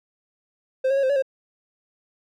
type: tone with pitch steps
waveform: triangle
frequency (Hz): 523 / 545 / 552 / 522 / 567 / 533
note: C5 / C#5 / C#5 / C5 / C#5 / C5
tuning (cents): -1 / -29 / -7 / -4 / +39 / +32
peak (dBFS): -16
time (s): 0.84-1.224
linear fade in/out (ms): 10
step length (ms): 64
effects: none